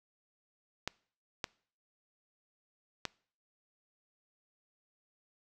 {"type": "clicks", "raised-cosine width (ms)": 0.2, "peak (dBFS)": -16, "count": 3, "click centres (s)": [0.876, 1.442, 3.053], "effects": ["noise-tail reverb RT60 0.5 s tail -24 dB re dry"]}